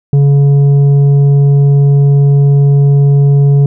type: tone with tanh clipping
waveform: sine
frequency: 141.2 Hz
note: C#3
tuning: 32 cents sharp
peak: -5 dBFS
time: 0.13-3.66 s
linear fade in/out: 2 ms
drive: 6 dB
effects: none